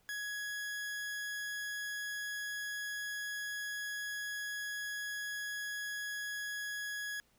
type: tone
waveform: 40% pulse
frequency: 1672 Hz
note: G#6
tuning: 11 cents sharp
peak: -37 dBFS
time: 0.09-7.2 s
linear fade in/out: 0 ms
effects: pink hiss -71 dBFS RMS until 7.38 s